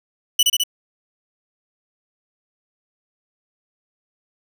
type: tone with echo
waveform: sawtooth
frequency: 2965 Hz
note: F#7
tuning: 3 cents sharp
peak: -8 dBFS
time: 0.39-0.43 s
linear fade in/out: 5 ms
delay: 69 ms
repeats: 3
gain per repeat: -2 dB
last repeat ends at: 0.637 s
effects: none